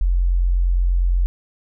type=tone; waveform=sine; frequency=44.26 Hz; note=F1; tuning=24 cents sharp; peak=-14 dBFS; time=0.01-1.26 s; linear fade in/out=0 ms; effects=none